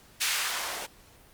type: noise with band-pass filter sweep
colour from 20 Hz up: blue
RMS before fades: -31 dBFS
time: 0.2-0.87 s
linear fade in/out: 20 ms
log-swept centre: 2300 to 500 Hz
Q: 0.93
effects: pink hiss -56 dBFS RMS until 1.33 s + Opus 48 kbps